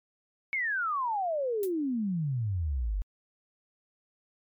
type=exponential sweep; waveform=sine; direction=down; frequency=2240 to 44.5 Hz; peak=-27 dBFS; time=0.53-3.02 s; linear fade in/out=0 ms
type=noise with exponential decay; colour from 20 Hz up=violet; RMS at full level=-33 dBFS; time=1.63-1.72 s; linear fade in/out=2 ms; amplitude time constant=18 ms
effects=MP3 96 kbps